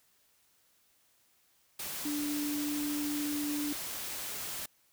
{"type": "tone in noise", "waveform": "sine", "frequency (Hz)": 293.7, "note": "D4", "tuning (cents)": 0, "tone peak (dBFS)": -32, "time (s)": [2.05, 3.73], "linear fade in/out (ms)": 5, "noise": "white", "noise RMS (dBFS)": -39, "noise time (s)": [1.79, 4.66], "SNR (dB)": 4, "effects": ["white hiss -69 dBFS RMS until 4.92 s"]}